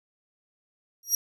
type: tone with exponential growth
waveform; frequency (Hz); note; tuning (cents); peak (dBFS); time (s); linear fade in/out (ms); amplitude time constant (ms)
30% pulse; 5690; F8; +31; -13; 1.03-1.15; 2; 26
effects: none